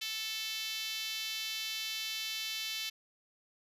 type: tone with high-pass filter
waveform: 5% pulse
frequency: 440 Hz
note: A4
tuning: in tune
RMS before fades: -38 dBFS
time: 0.01-2.9 s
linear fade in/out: 10 ms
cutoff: 2900 Hz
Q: 1.5
effects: resampled to 32000 Hz